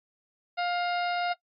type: harmonic tone with a mistuned harmonic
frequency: 705 Hz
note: F5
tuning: 16 cents sharp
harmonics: 1 / 2 / 3 / 4 / 5 / 6 / 7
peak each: -28 / -34 / -38 / -40 / -42 / -44 / -45 dBFS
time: 0.57-1.34 s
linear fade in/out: 20 ms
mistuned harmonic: 5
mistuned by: +98 cents
effects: noise-tail reverb RT60 0.1 s tail -19 dB re dry + AAC 32 kbps